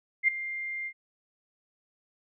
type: tone with ADSR envelope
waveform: sine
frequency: 2100 Hz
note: C7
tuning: 6 cents sharp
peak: -17 dBFS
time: 0.23-0.93 s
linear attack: 51 ms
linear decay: 6 ms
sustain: -15 dB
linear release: 66 ms
effects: none